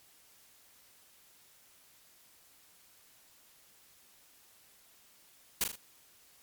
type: noise with echo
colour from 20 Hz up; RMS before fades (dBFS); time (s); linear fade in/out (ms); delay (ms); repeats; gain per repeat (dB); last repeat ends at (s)
white; -29; 5.61-5.64; 2; 39; 3; -6; 5.757
effects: white hiss -62 dBFS RMS until 6.42 s + MP3 96 kbps